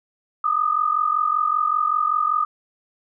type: tone pair together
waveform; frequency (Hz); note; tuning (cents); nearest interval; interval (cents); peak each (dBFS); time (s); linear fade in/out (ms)
sine; 1209.8 / 1255; D#6 / D#6; -49 / +15; minor second; 64; -20 / -21; 0.44-2.45; 5
effects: none